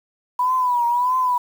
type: tone with vibrato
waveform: sine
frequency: 985 Hz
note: B5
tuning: 5 cents flat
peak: -16 dBFS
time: 0.39-1.38 s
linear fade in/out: 5 ms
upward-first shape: triangle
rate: 1.6 Hz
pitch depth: 81 cents each way
effects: 7-bit